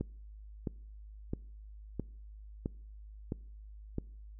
click train, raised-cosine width 3 ms, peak -21 dBFS, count 7, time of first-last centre 0.01-3.984 s, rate 1.51 Hz, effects noise-tail reverb RT60 0.6 s tail -25 dB re dry + added 52 Hz sine -47 dBFS peak until 4.39 s

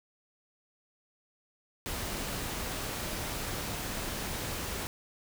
sine tone in noise, 604 Hz, D5, 48 cents sharp, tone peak -46 dBFS, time 3.1-3.33 s, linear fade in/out 0 ms, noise pink, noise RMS -36 dBFS, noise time 1.86-4.87 s, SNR -13 dB, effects none

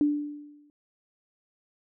sine tone with exponential decay, 293.7 Hz, D4, in tune, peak -18 dBFS, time 0.01-0.7 s, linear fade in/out 1 ms, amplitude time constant 150 ms, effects none

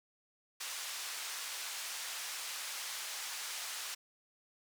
white band-pass noise, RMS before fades -42 dBFS, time 0.6-3.95 s, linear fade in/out 10 ms, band 930 to 8000 Hz, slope 12 dB/octave, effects none

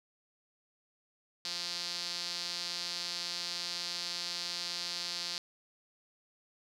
sawtooth tone with band-pass filter, 174.5 Hz, F3, 1 cent flat, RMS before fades -38 dBFS, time 1.45-5.38 s, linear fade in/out 0 ms, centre 4600 Hz, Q 4.3, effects none

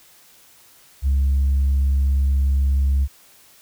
sine tone, 68.4 Hz, C#2, 23 cents flat, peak -13 dBFS, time 1.02-3.08 s, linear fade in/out 50 ms, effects tanh soft clip ceiling -13 dBFS + white hiss -51 dBFS RMS until 3.61 s

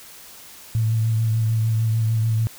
sine tone with vibrato, 111.8 Hz, A2, 28 cents sharp, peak -17 dBFS, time 0.75-2.47 s, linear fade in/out 0 ms, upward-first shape triangle, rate 6.7 Hz, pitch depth 34 cents each way, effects white hiss -43 dBFS RMS until 2.58 s

